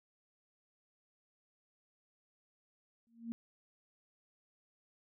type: tone with exponential growth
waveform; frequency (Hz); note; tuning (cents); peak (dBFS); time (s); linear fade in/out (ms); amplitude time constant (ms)
sine; 231.2; A#3; -14; -34; 3.07-3.32; 0; 53
effects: none